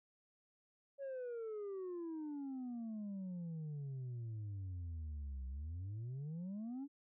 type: exponential two-way sweep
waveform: sine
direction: down then up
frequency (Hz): 562 to 63.6 to 289.7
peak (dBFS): -39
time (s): 0.98-6.88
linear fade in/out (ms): 50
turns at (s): 5.47
effects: tanh soft clip ceiling -41 dBFS